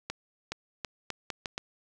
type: accelerating click train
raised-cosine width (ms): 0.2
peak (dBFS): -16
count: 7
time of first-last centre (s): 0.1-1.579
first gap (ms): 420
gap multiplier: 0.78
effects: none